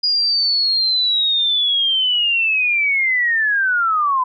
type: linear sweep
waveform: sine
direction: down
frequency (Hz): 4902 to 998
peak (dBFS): -14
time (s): 0.03-4.24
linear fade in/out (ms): 10
effects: none